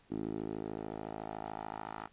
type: tone with band-pass filter sweep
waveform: 10% pulse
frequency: 53.7 Hz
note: A1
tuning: 41 cents flat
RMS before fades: -41 dBFS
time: 0.1-2.08 s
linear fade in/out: 20 ms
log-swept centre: 310 to 1100 Hz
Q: 2.1
effects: pink hiss -66 dBFS RMS until 2.12 s + resampled to 8000 Hz